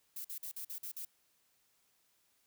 violet noise bursts, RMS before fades -43 dBFS, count 7, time 0.16-1.051 s, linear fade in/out 5 ms, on 87 ms, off 47 ms, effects white hiss -74 dBFS RMS until 2.46 s

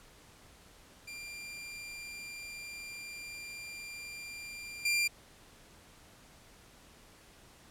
sawtooth tone with level steps, 2384 Hz, D7, 25 cents sharp, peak -39 / -24 dBFS, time 1.07-5.08 s, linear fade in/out 10 ms, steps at 4.85 s, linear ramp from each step 5 ms, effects pink hiss -58 dBFS RMS until 7.7 s + low-pass 12000 Hz 12 dB/octave

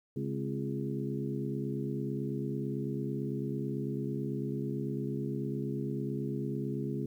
harmonic tone with a mistuned harmonic, 69 Hz, C#2, 7 cents flat, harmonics 2 / 3 / 4 / 5 / 6, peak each -36 / -38 / -39 / -40 / -41 dBFS, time 0.16-7.06 s, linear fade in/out 5 ms, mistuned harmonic 4, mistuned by -69 cents, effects 11-bit

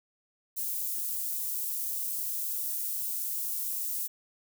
white high-pass noise, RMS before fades -33 dBFS, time 0.56-4.08 s, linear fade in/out 20 ms, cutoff 11000 Hz, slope 12 dB/octave, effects none

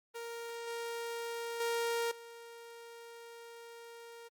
sawtooth tone with level steps, 466.2 Hz, A#4, in tune, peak -37 / -34 / -28 / -45 dBFS, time 0.14-4.29 s, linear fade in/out 20 ms, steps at 0.67 / 1.6 / 2.11 s, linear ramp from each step 5 ms, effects Opus 32 kbps

